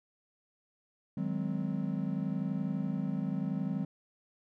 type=chord; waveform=triangle; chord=Ab dominant seventh; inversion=second; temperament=just; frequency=155.74 / 186.89 / 207.7 / 259.6 Hz; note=Eb3 / Gb3 / Ab3 / C4; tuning=+2 / +18 / 0 / -13 cents; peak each=-35 / -33 / -35 / -36 dBFS; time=1.17-3.85 s; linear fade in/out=5 ms; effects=none